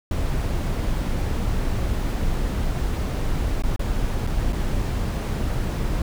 brown noise with dropouts, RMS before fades -23 dBFS, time 0.11-6.02 s, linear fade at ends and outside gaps 2 ms, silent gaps 3.622-3.636 / 3.762-3.793 / 4.268-4.272 / 4.525-4.529 s, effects none

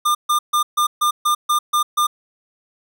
square tone bursts, 1202 Hz, D6, 40 cents sharp, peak -15 dBFS, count 9, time 0.05-2.07 s, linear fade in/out 10 ms, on 100 ms, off 140 ms, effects none

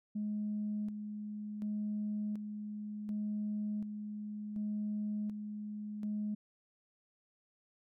sine tone with tremolo, 210 Hz, G#3, 19 cents sharp, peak -33 dBFS, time 0.15-6.35 s, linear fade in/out 10 ms, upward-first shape square, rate 0.68 Hz, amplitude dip 50%, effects tanh soft clip ceiling -29 dBFS

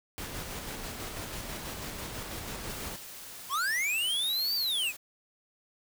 pink noise with tremolo, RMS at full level -38 dBFS, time 0.18-2.96 s, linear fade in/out 0 ms, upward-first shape square, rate 6.1 Hz, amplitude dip 25%
white noise, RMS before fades -45 dBFS, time 2.69-4.97 s, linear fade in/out 10 ms
square linear two-way sweep, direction up then down, 987.8 to 4699 to 2377 Hz, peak -28 dBFS, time 3.49-4.93 s, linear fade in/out 50 ms, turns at 4.55 s
effects none

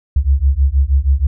sine beating tone pair, 65.6 / 71.9 Hz, C2 / D2, +5 / -36 cents, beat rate 6.3 Hz, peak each -13 / -13 dBFS, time 0.16-1.27 s, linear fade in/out 5 ms, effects none

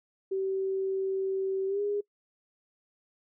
sine tone with pitch glide, 384.4 to 409.6 Hz, G4 to G#4, -34 to -24 cents, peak -27 dBFS, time 0.31-2.01 s, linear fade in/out 10 ms, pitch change +110 cents, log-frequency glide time 1.67-1.81 s, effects noise-tail reverb RT60 0.1 s tail -23 dB re dry

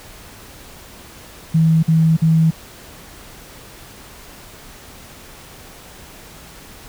sine tone bursts, 161.2 Hz, E3, 38 cents flat, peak -10 dBFS, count 3, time 1.54-2.508 s, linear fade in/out 10 ms, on 290 ms, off 49 ms, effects pink hiss -40 dBFS RMS until 6.88 s

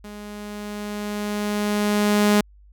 sawtooth tone with level ramp, 207.7 Hz, G#3, in tune, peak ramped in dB -32 to -10 dBFS, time 0.04-2.41 s, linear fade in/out 5 ms, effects added 50 Hz sine -47 dBFS peak until 2.72 s

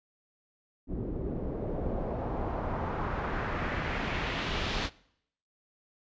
pink noise with low-pass filter sweep, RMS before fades -33 dBFS, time 0.87-4.9 s, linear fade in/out 50 ms, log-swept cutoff 300 to 4100 Hz, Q 1.5, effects noise-tail reverb RT60 0.7 s tail -21 dB re dry + resampled to 16000 Hz

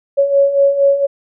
sine beating tone pair, 554.4 / 558.7 Hz, C#5 / C#5, 0 / +13 cents, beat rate 4.3 Hz, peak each -16 / -10 dBFS, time 0.17-1.07 s, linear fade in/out 20 ms, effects none

